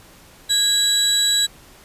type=tone pair together; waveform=30% pulse; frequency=1647 / 3917 Hz; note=G#6 / B7; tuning=-15 / -15 cents; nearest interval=octave + minor third; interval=1500 cents; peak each=-24 / -13 dBFS; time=0.49-1.47 s; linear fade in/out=20 ms; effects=pink hiss -47 dBFS RMS until 1.84 s + resampled to 32000 Hz